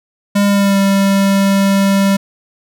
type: tone with pitch glide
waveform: square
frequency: 201.9 to 196.61 Hz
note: G#3 to G3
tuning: -49 to +5 cents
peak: -10 dBFS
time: 0.35-2.17 s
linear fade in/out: 10 ms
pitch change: -46 cents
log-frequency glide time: 0.45-0.78 s
effects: none